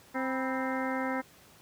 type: harmonic tone with a mistuned harmonic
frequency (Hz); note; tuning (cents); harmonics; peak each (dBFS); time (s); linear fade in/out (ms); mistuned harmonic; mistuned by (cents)
262.1; C4; +3; 1 / 2 / 3 / 4 / 5 / 6 / 7 / 8; -33 / -36 / -38 / -39 / -40 / -41 / -41 / -42; 0.14-1.22; 20; 4; -110
effects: pink hiss -57 dBFS RMS until 1.61 s + high-pass 80 Hz 12 dB/octave